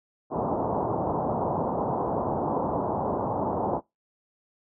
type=low-pass noise; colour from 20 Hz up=white; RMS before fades=-27 dBFS; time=0.3-3.81 s; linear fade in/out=50 ms; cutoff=980 Hz; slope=48 dB/octave; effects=noise-tail reverb RT60 0.2 s tail -24 dB re dry + high-pass 100 Hz 12 dB/octave